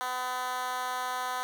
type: tone with high-pass filter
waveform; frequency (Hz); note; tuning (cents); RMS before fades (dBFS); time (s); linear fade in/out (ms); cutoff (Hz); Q
10% pulse; 252.2; B3; +36; -33; 0.01-1.43; 0; 880; 1.8
effects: none